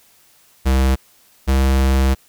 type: tone pair in turn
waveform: square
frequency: 65.9 / 66.55 Hz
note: C2 / C2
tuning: +13 / +30 cents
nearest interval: unison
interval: 17 cents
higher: second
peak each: -13 dBFS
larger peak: neither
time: 0.65-0.96 / 1.47-2.15 s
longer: second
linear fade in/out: 20 ms
effects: white hiss -53 dBFS RMS until 2.28 s